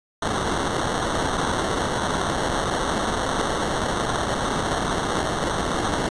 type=noise with sample-and-hold; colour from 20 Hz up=blue; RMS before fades=-24 dBFS; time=0.22-6.09 s; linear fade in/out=5 ms; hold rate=2450 Hz; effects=resampled to 22050 Hz